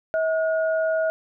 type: tone pair together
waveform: sine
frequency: 641.9 / 1441 Hz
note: E5 / F#6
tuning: -46 / -46 cents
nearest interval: octave + major second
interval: 1400 cents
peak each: -20 / -29 dBFS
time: 0.14-1.1 s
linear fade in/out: 0 ms
effects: none